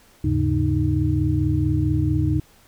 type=tone cluster; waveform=sine; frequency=78.8 / 103.3 / 139.1 / 308.8 Hz; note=D#2 / G#2 / C#3 / D#4; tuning=+23 / -9 / +6 / -13 cents; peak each=-23 dBFS; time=0.24-2.4 s; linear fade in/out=5 ms; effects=pink hiss -54 dBFS RMS until 2.67 s